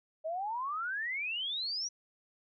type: exponential sweep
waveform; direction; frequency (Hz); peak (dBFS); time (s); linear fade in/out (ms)
sine; up; 615 to 5880; -33; 0.24-1.89; 20
effects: none